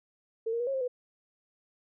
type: tone with pitch steps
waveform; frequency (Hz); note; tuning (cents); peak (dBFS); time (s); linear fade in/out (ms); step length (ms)
sine; 450.5 / 466.3 / 483.5 / 544 / 529 / 496.8; A4 / A#4 / B4 / C#5 / C5 / B4; +41 / +1 / -37 / -33 / +19 / +10; -28; 0.46-0.88; 10; 70
effects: none